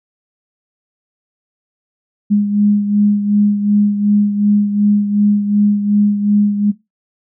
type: beating tone pair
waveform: sine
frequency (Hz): 205.6 / 208.3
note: G#3 / G#3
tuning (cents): -17 / +5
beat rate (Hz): 2.7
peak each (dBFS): -11 / -18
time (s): 2.3-6.72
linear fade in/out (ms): 20
effects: noise-tail reverb RT60 0.2 s tail -19 dB re dry